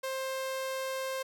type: tone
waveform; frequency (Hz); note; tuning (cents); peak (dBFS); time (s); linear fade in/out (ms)
sawtooth; 528; C5; +16; -29; 0.03-1.23; 10
effects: none